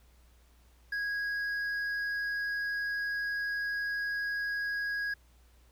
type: tone with hard clipping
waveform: sine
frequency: 1652 Hz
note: G#6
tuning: 10 cents flat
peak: -32 dBFS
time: 0.92-5.14 s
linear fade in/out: 5 ms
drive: 4 dB
effects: added 60 Hz sine -59 dBFS peak until 5.71 s + pink hiss -67 dBFS RMS until 5.71 s